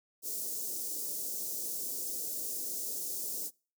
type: band-stop noise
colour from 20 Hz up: white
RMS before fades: -37 dBFS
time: 0.22-3.51 s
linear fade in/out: 50 ms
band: 500 to 5700 Hz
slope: 24 dB/octave
effects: noise-tail reverb RT60 0.4 s tail -26 dB re dry + high-pass 300 Hz 12 dB/octave